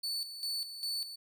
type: tone with tremolo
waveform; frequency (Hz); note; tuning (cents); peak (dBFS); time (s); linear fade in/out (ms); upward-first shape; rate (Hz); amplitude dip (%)
40% pulse; 4479; C#8; +17; -32; 0.03-1.16; 10; square; 2.5; 65
effects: none